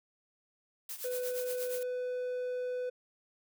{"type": "noise with tremolo", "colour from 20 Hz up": "blue", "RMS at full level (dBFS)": -39, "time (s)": [0.89, 1.83], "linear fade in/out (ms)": 2, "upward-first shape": "triangle", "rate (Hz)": 8.5, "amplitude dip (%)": 80}
{"type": "tone", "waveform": "triangle", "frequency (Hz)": 499.3, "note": "B4", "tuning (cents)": 19, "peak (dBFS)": -31, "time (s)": [1.04, 2.9], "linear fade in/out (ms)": 10}
{"effects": []}